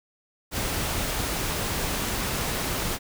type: noise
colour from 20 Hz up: pink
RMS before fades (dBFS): -28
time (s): 0.51-2.99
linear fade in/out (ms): 50
effects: none